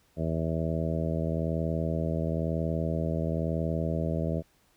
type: harmonic tone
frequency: 81 Hz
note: E2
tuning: 30 cents flat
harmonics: 1 / 2 / 3 / 4 / 5 / 6 / 7 / 8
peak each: -33 / -30 / -36 / -38 / -39 / -39 / -37 / -37 dBFS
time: 0.16-4.43 s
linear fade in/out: 50 ms
effects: pink hiss -66 dBFS RMS until 4.76 s